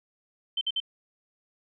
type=tone bursts; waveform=sine; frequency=3098 Hz; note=G7; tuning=21 cents flat; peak=-25 dBFS; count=3; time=0.57-0.802 s; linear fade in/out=5 ms; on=42 ms; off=53 ms; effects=none